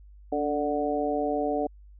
harmonic tone with a mistuned harmonic, 147.7 Hz, D3, 10 cents sharp, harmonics 2 / 3 / 4 / 5, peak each -30 / -30 / -30 / -30 dBFS, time 0.32-1.67 s, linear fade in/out 5 ms, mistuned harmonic 2, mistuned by -42 cents, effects added 50 Hz sine -47 dBFS peak until 1.99 s

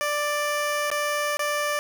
15% pulse tone with dropouts, 589 Hz, D5, 5 cents sharp, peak -17 dBFS, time 0.01-1.79 s, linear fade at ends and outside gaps 0 ms, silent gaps 0.902-0.915 / 1.37-1.393 s, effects none

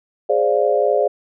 sine chord, D half-diminished seventh, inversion second, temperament equal, 415.3 / 523.3 / 587.3 / 698.5 Hz, Ab4 / C5 / D5 / F5, 0 / 0 / 0 / 0 cents, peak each -19 / -19 / -18 / -22 dBFS, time 0.29-1.08 s, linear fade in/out 10 ms, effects none

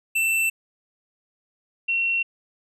square / sine tone pair in turn, 2674 / 2725 Hz, E7 / F7, +24 / -43 cents, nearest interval unison, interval 33 cents, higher second, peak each -20 dBFS, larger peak neither, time 0.15-0.5 / 1.88-2.23 s, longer neither, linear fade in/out 10 ms, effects resampled to 32000 Hz

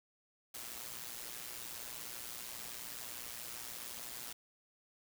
white noise with amplitude modulation, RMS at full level -43 dBFS, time 0.54-4.33 s, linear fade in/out 5 ms, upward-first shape sine, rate 119 Hz, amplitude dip 65%, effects none

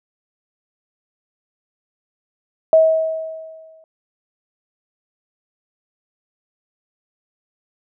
sine tone with exponential decay, 641 Hz, E5, 49 cents flat, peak -6 dBFS, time 2.73-3.84 s, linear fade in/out 1 ms, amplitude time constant 240 ms, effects none

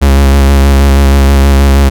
45% pulse tone with vibrato, 68.9 Hz, C#2, 10 cents flat, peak -3 dBFS, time 0.01-1.9 s, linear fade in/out 20 ms, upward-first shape square, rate 6.3 Hz, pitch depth 22 cents each way, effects none

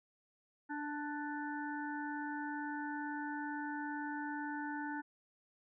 harmonic tone with a mistuned harmonic, 293.7 Hz, D4, in tune, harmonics 1 / 3 / 5 / 6, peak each -41 / -43 / -45 / -49 dBFS, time 0.69-5.02 s, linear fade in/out 20 ms, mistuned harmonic 5, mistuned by +19 cents, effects none

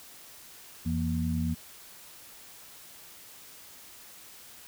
sine tone cluster, 84.9 / 166.5 / 236 Hz, F2 / E3 / A#3, -48 / +18 / +22 cents, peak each -31 dBFS, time 0.85-1.55 s, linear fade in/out 20 ms, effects white hiss -50 dBFS RMS until 4.67 s

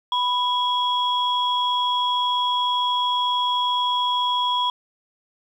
sine tone pair together, 987.8 / 3323 Hz, B5 / G#7, 0 / 0 cents, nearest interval octave + major sixth, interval 2100 cents, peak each -20 / -23 dBFS, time 0.12-4.7 s, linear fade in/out 2 ms, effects tanh soft clip ceiling -11 dBFS + 9-bit

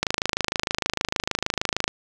click train, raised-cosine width 0.2 ms, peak -4 dBFS, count 50, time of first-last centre 0.03-1.879 s, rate 26.5 Hz, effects none

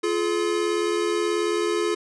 square tone pair together, 346.7 / 425.2 Hz, F4 / G#4, -13 / +41 cents, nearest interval major third, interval 354 cents, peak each -25 dBFS, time 0.03-1.95 s, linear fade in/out 10 ms, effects resampled to 22050 Hz

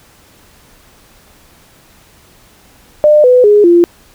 sine tone with pitch steps, 601 / 499.6 / 415.3 / 345.2 Hz, D5 / B4 / G#4 / F4, +40 / +20 / 0 / -20 cents, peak -3 dBFS, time 3.04-3.84 s, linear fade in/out 0 ms, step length 200 ms, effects pink hiss -45 dBFS RMS until 4.14 s

